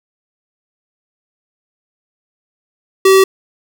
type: tone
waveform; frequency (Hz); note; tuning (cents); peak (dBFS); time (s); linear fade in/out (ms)
square; 383.8; G4; -37; -6; 3.05-3.24; 5
effects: none